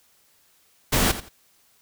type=noise with echo; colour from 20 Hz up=pink; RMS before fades=-20 dBFS; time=0.92-1.12 s; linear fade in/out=10 ms; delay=86 ms; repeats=2; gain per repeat=-13 dB; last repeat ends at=1.292 s; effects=white hiss -61 dBFS RMS until 1.81 s